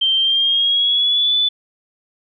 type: tone with pitch glide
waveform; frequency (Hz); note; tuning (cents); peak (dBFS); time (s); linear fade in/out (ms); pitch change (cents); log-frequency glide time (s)
sine; 3141 to 3485; G7 to A7; +3 to -17; -13; 0.01-1.49; 10; +180; 0.18-1.35
effects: none